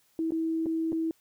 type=tone with dropouts; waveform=sine; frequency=324.4 Hz; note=E4; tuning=28 cents flat; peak=-26 dBFS; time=0.19-1.11 s; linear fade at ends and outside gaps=1 ms; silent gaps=0.307-0.32 / 0.659-0.665 / 0.921-0.928 s; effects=white hiss -67 dBFS RMS until 1.2 s